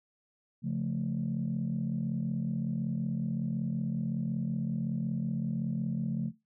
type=chord; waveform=sine; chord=Db augmented; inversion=none; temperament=equal; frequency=138.59 / 174.61 / 220 Hz; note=Db3 / F3 / A3; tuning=0 / 0 / 0 cents; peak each=-33 dBFS; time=0.62-6.32 s; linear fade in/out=50 ms; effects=noise-tail reverb RT60 0.2 s tail -18 dB re dry + tanh soft clip ceiling -23 dBFS